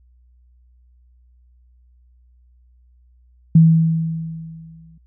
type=tone with exponential decay; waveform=sine; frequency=162.5 Hz; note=E3; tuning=24 cents flat; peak=-5 dBFS; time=3.55-4.98 s; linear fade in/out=5 ms; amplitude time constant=310 ms; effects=added 61 Hz sine -50 dBFS peak until 5.06 s